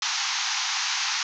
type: band-pass noise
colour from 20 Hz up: white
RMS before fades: -27 dBFS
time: 0.02-1.23 s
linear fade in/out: 2 ms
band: 770 to 6600 Hz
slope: 96 dB/octave
effects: none